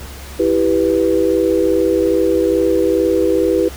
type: chord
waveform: sine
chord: E minor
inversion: none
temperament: equal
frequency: 329.6 / 392 / 493.9 Hz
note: E4 / G4 / B4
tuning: 0 / 0 / 0 cents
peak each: -16 dBFS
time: 0.39-3.69 s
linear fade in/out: 10 ms
effects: added 68 Hz sine -32 dBFS peak until 3.76 s + pink hiss -35 dBFS RMS until 3.76 s